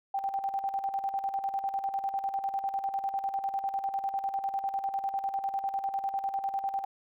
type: tone with tremolo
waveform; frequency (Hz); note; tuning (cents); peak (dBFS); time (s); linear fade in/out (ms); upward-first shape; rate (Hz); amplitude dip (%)
sine; 784; G5; 0; -27; 0.14-6.85; 5; square; 10; 60
effects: none